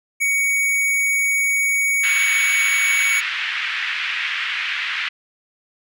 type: tone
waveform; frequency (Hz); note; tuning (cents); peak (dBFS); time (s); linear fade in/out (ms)
square; 2242; C#7; +19; -17; 0.2-3.21; 20
type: band-pass noise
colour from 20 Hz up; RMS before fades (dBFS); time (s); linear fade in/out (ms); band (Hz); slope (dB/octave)
white; -24; 2.03-5.09; 10; 1600 to 2700; 24
effects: none